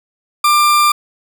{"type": "tone", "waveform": "40% pulse", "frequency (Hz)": 1190, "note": "D6", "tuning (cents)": 22, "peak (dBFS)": -8, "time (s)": [0.44, 0.92], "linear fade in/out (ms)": 5, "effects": []}